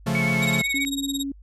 45% pulse chord, Db augmented, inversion none, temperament equal, 138.59 / 174.61 / 220 Hz, Db3 / F3 / A3, 0 / 0 / 0 cents, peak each -26 dBFS, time 0.06-0.62 s, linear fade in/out 10 ms
sine tone with vibrato, 2217 Hz, C#7, in tune, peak -23 dBFS, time 0.15-0.85 s, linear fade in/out 0 ms, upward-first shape sine, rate 7.9 Hz, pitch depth 26 cents each way
25% pulse tone with tremolo, 3776 Hz, A#7, 22 cents sharp, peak -21 dBFS, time 0.42-1.24 s, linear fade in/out 10 ms, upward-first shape sine, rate 18 Hz, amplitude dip 100%
sine tone, 277.2 Hz, C#4, in tune, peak -26 dBFS, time 0.74-1.32 s, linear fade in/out 5 ms
effects added 50 Hz sine -44 dBFS peak until 1.42 s + resampled to 32000 Hz

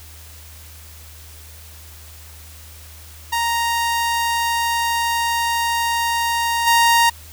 sawtooth tone with level steps, 932.3 Hz, A#5, in tune, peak -14 / -8 dBFS, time 3.32-7.1 s, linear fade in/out 10 ms, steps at 6.66 s, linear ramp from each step 20 ms, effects added 78 Hz sine -40 dBFS peak until 7.32 s + white hiss -43 dBFS RMS until 7.32 s

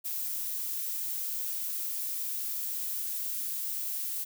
violet noise with high-pass filter sweep, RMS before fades -34 dBFS, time 0.04-4.25 s, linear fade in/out 20 ms, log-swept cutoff 250 to 1300 Hz, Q 0.78, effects none

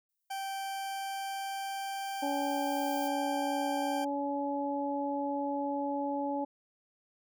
violet noise with exponential growth, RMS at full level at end -45 dBFS, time 0.09-3.08 s, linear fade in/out 2 ms, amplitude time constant 650 ms
40% pulse tone with pitch glide, 780 to 786.3 Hz, G5 to G5, -9 to +5 cents, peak -34 dBFS, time 0.3-4.05 s, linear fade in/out 10 ms, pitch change +14 cents, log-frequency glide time 0.51-2.71 s
harmonic tone, 283 Hz, C#4, 36 cents sharp, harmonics 1 / 2 / 3, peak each -34 / -36 / -35 dBFS, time 2.22-6.45 s, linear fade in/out 10 ms
effects none

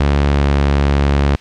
sawtooth tone with pitch glide, 71.2 to 70.59 Hz, C#2 to C#2, +47 to +32 cents, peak -7 dBFS, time 0-1.36 s, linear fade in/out 5 ms, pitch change -15 cents, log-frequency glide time 0.34-0.43 s, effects white hiss -42 dBFS RMS until 1.4 s + low-pass 4000 Hz 12 dB/octave

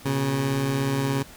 20% pulse beating tone pair, 120 / 137 Hz, B2 / C#3, -49 / -20 cents, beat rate 17 Hz, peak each -27 / -18 dBFS, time 0.05-1.23 s, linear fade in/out 10 ms, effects pink hiss -46 dBFS RMS until 1.36 s

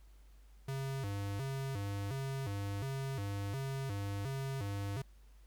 square tone with vibrato, 116.54 Hz, A#2, in tune, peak -37 dBFS, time 0.68-5.02 s, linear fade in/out 5 ms, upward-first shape square, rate 1.4 Hz, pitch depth 260 cents each way, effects added 50 Hz sine -56 dBFS peak until 5.46 s + pink hiss -71 dBFS RMS until 5.46 s

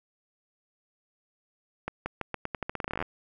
accelerating click train, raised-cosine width 0.5 ms, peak -16 dBFS, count 20, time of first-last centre 1.88-3.025 s, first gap 180 ms, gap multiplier 0.85, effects none

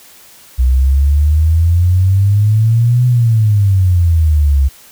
sine exponential two-way sweep, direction up then down, 61.74 to 125.1 to 66.7 Hz, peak -7 dBFS, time 0.58-4.69 s, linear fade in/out 20 ms, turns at 3.06 s, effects white hiss -41 dBFS RMS until 4.91 s

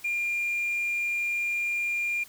sine tone, 2400 Hz, D7, 37 cents sharp, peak -24 dBFS, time 0.04-2.24 s, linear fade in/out 10 ms, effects tanh soft clip ceiling -23 dBFS + white hiss -51 dBFS RMS until 2.28 s

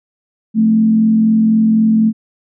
sine tone with frequency modulation, 220 Hz, A3, in tune, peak -8 dBFS, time 0.54-2.13 s, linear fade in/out 50 ms, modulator 43.9 Hz, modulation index 0.35, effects none

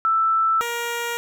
sine / 10% pulse tone pair in turn, 1324 / 471.6 Hz, E6 / A#4, +7 / +20 cents, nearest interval octave + tritone, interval 1787 cents, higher first, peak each -16 / -16 dBFS, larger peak neither, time 0.05-0.61 / 0.61-1.17 s, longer neither, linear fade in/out 0 ms, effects none

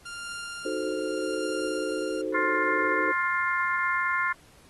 sawtooth tone with tremolo, 1396.9 Hz, F6, in tune, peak -31 dBFS, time 0.05-2.22 s, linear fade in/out 10 ms, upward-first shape triangle, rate 0.82 Hz, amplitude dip 50%
sine chord, D# diminished seventh, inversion none, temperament equal, 311.1 / 370 / 440 / 523.3 Hz, D#4 / F#4 / A4 / C5, 0 / 0 / 0 / 0 cents, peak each -33 dBFS, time 0.65-3.12 s, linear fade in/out 5 ms
harmonic tone, 351.9 Hz, F4, 13 cents sharp, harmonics 3 / 4 / 5 / 6, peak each -28 / -29 / -30 / -31 dBFS, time 2.34-4.33 s, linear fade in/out 10 ms
effects pink hiss -57 dBFS RMS until 4.69 s + AAC 32 kbps

